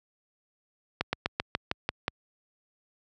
slowing click train, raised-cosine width 0.3 ms, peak -10 dBFS, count 8, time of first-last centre 1.01-2.081 s, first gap 120 ms, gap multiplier 1.08, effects high-pass 60 Hz 12 dB/octave

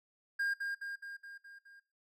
triangle tone with echo, 1612 Hz, G6, 48 cents sharp, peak -29 dBFS, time 0.39-0.54 s, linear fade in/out 10 ms, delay 210 ms, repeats 6, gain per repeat -4 dB, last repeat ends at 1.8 s, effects noise-tail reverb RT60 0.4 s tail -21 dB re dry

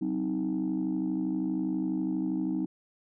sine chord, C diminished, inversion second, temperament just, 188.37 / 261.6 / 314 Hz, Gb3 / C4 / Eb4, +31 / 0 / +16 cents, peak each -32 / -31 / -29 dBFS, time 0.01-2.66 s, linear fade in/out 10 ms, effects tanh soft clip ceiling -22 dBFS

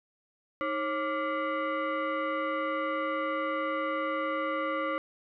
sine tone with frequency modulation, 313.7 Hz, D#4, 14 cents sharp, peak -28 dBFS, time 0.61-4.98 s, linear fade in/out 0 ms, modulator 857 Hz, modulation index 1.7, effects none

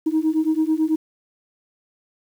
sine beating tone pair, 310.7 / 319.8 Hz, D#4 / D#4, -2 / +48 cents, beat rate 9.1 Hz, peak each -19 dBFS, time 0.06-0.96 s, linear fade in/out 10 ms, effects tanh soft clip ceiling -12 dBFS + 8-bit

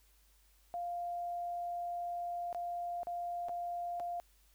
sine tone with dropouts, 698.5 Hz, F5, in tune, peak -36 dBFS, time 0.74-4.2 s, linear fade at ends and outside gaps 0 ms, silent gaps 2.528-2.547 / 3.032-3.07 / 3.485-3.493 / 3.998-4.002 s, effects added 50 Hz sine -66 dBFS peak until 4.54 s + white hiss -70 dBFS RMS until 4.54 s

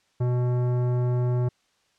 sine tone with tanh clipping, 123.47 Hz, B2, in tune, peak -23 dBFS, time 0.2-1.49 s, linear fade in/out 10 ms, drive 15 dB, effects white hiss -67 dBFS RMS until 1.98 s + low-pass 6000 Hz 12 dB/octave

